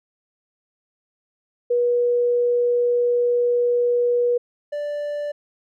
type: tone pair in turn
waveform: sine / triangle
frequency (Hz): 483.7 / 586.3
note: B4 / D5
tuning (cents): -36 / -3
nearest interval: minor third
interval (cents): 333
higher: second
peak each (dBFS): -16 / -22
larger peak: first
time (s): 1.7-4.38 / 4.72-5.32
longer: first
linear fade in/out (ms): 10
effects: none